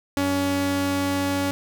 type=tone pair together; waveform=sawtooth; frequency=94 / 281.7 Hz; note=F#2 / C#4; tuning=+28 / +28 cents; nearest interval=octave + perfect fifth; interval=1900 cents; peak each=-26 / -18 dBFS; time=0.17-1.51 s; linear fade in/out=0 ms; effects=none